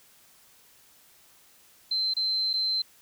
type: tone with dropouts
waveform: sine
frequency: 4100 Hz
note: C8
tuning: 36 cents flat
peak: -24 dBFS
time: 1.91-2.82 s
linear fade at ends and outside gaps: 5 ms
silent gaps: 2.138-2.166 / 2.532-2.537 s
effects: white hiss -58 dBFS RMS until 3.01 s